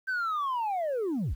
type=linear sweep; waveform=sine; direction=down; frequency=1566 to 33.86 Hz; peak=-25 dBFS; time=0.07-1.35 s; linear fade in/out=20 ms; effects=tanh soft clip ceiling -26 dBFS + 10-bit